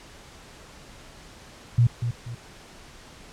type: tone with echo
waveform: sine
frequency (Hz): 119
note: A#2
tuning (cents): +36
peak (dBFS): -14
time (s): 1.78-1.87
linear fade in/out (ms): 5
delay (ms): 240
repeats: 2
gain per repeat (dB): -9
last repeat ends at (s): 2.35
effects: pink hiss -47 dBFS RMS until 3.32 s + low-pass 8000 Hz 12 dB/octave